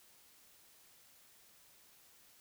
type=silence; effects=white hiss -64 dBFS RMS until 2.4 s